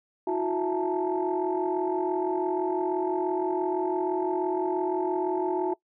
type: tone cluster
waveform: sine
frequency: 326.5 / 363.9 / 664 / 864 / 910 Hz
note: E4 / F#4 / E5 / A5 / A#5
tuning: -17 / -29 / +12 / -32 / -42 cents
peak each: -32 / -26 / -34 / -32 / -34 dBFS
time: 0.27-5.74 s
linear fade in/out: 5 ms
effects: noise-tail reverb RT60 0.1 s tail -21 dB re dry + tanh soft clip ceiling -15 dBFS